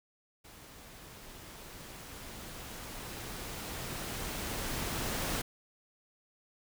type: noise with level ramp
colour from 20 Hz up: pink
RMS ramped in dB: -53 to -34 dBFS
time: 0.44-5.42 s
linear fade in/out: 10 ms
effects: none